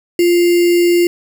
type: tone with sample-and-hold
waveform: sine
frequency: 347.8 Hz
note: F4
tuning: 7 cents flat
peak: -8 dBFS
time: 0.19-1.07 s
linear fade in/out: 2 ms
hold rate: 2450 Hz
effects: none